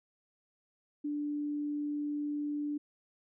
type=tone; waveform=sine; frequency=293.7 Hz; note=D4; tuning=in tune; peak=-32 dBFS; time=1.04-2.78 s; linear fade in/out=10 ms; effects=none